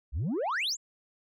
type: exponential sweep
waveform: sine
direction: up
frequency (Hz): 56.7 to 7730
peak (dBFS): -25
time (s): 0.12-0.77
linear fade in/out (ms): 50
effects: tanh soft clip ceiling -27 dBFS